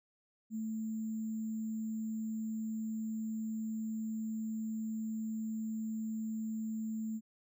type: tone with sample-and-hold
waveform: sine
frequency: 220 Hz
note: A3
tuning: in tune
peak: -35 dBFS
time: 0.5-7.21 s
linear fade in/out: 50 ms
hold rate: 7350 Hz
effects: none